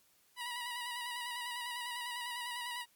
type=tone with vibrato; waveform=15% pulse; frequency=968 Hz; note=B5; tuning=35 cents flat; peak=-32 dBFS; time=0.36-2.86 s; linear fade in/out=50 ms; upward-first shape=square; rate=10 Hz; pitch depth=32 cents each way; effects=white hiss -69 dBFS RMS until 2.95 s + MP3 96 kbps